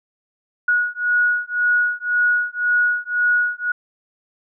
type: beating tone pair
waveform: sine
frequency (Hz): 1455 / 1456.9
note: F#6 / F#6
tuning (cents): -29 / -27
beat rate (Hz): 1.9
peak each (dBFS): -19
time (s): 0.68-3.72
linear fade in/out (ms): 5
effects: none

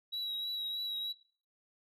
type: tone with vibrato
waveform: sine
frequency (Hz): 3878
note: B7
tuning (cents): -32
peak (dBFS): -32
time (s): 0.12-1.13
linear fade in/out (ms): 20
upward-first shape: triangle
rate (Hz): 3.2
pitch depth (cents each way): 29
effects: noise-tail reverb RT60 0.4 s tail -18 dB re dry + tanh soft clip ceiling -34 dBFS

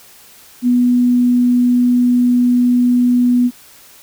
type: tone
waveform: sine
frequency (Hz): 245.5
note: B3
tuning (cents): -10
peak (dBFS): -9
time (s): 0.62-3.51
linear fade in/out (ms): 50
effects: white hiss -43 dBFS RMS until 4.02 s

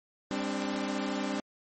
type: chord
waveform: sawtooth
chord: G suspended fourth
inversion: none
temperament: equal with one note detuned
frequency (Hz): 200.6 / 261.6 / 293.7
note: G3 / C4 / D4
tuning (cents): +40 / 0 / 0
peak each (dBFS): -31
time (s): 0.31-1.4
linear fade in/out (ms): 0
effects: MP3 32 kbps

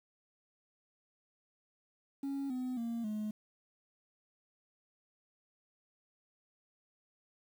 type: tone with pitch steps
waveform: sine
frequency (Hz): 276.4 / 253.5 / 232.4 / 213.1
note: C#4 / B3 / A#3 / G#3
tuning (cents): -5 / +45 / -5 / +45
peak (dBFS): -32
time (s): 2.23-3.31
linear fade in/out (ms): 5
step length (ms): 270
effects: tanh soft clip ceiling -34 dBFS + 10-bit

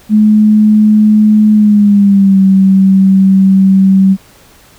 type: tone with pitch glide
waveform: sine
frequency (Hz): 213.1 to 192.06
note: G#3 to G3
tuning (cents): +45 to -35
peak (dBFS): -3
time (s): 0.09-4.17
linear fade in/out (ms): 50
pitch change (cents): -180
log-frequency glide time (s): 1.53-2.4
effects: pink hiss -42 dBFS RMS until 4.78 s

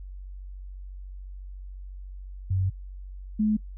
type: tone pair in turn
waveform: sine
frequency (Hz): 94.7 / 213.7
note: F#2 / G#3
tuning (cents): +41 / +50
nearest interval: octave + major second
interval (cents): 1409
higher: second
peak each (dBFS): -22 / -20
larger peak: second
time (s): 2.5-2.7 / 3.39-3.57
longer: first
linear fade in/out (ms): 10
effects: noise-tail reverb RT60 0.1 s tail -24 dB re dry + added 47 Hz sine -37 dBFS peak until 3.77 s

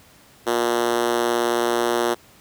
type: tone with high-pass filter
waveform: 5% pulse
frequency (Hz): 118.8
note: A#2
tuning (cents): +33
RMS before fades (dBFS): -21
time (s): 0.46-2.15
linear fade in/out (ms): 20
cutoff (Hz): 340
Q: 2.4
effects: pink hiss -51 dBFS RMS until 2.4 s + high-pass 60 Hz 12 dB/octave

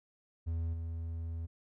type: tone with level steps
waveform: triangle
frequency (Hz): 82.6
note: E2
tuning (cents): +4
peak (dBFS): -30 / -34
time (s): 0.46-1.47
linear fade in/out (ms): 20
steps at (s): 0.73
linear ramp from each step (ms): 10
effects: none

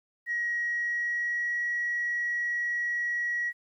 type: tone with pitch glide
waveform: sine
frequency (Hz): 1899 to 1915.5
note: A#6 to A#6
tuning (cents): +32 to +47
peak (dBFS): -26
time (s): 0.26-3.53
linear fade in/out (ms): 50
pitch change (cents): +15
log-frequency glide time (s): 0.64-1.6
effects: tanh soft clip ceiling -22 dBFS + 11-bit

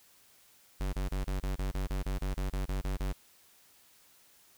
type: tone bursts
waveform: square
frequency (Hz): 47.57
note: F#1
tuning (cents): +49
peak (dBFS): -31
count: 15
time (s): 0.8-3.128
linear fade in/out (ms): 10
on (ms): 130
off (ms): 27
effects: white hiss -62 dBFS RMS until 4.57 s

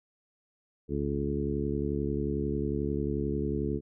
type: harmonic tone with a mistuned harmonic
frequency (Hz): 71.2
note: C#2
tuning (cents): +47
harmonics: 1 / 2 / 3 / 4 / 5 / 6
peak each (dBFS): -35 / -35 / -35 / -35 / -35 / -35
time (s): 0.88-3.81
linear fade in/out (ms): 50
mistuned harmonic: 1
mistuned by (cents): -24
effects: none

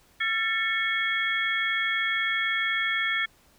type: tone cluster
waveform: sine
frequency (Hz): 1360 / 1772 / 2198 / 3313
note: F6 / A6 / C#7 / G#7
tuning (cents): -46 / +12 / -15 / -5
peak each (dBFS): -33 / -27 / -28 / -32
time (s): 0.2-3.26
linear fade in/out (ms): 10
effects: pink hiss -60 dBFS RMS until 3.58 s

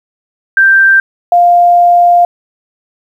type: tone pair in turn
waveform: sine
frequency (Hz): 1572 / 700.2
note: G6 / F5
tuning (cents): +4 / +4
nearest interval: octave + major second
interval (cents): 1400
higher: first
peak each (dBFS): -3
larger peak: neither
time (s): 0.57-1 / 1.32-2.25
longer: second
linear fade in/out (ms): 2
effects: 7-bit

